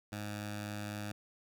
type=tone with notch filter; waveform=10% pulse; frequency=103.83 Hz; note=G#2; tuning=in tune; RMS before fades=-41 dBFS; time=0.12-1.12 s; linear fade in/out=5 ms; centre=430 Hz; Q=1.3; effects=none